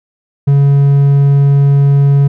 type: tone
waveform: triangle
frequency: 140.5 Hz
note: C#3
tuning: 24 cents sharp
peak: -3 dBFS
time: 0.47-2.28 s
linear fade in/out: 10 ms
effects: none